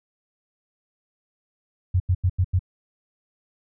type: tone bursts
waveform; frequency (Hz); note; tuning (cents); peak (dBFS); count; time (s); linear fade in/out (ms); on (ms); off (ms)
sine; 91.1; F#2; -26; -16; 5; 1.94-2.593; 10; 61; 87
effects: none